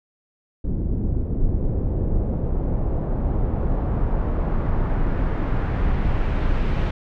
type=noise with low-pass filter sweep; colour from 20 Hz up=brown; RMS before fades=-21 dBFS; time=0.64-6.91 s; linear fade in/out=5 ms; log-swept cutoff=300 to 2900 Hz; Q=1; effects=none